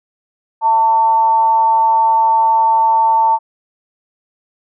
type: tone with amplitude modulation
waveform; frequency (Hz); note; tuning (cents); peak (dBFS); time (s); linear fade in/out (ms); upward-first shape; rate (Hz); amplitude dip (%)
sine; 897; A5; +33; -7; 0.61-3.39; 50; sine; 239; 40
effects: none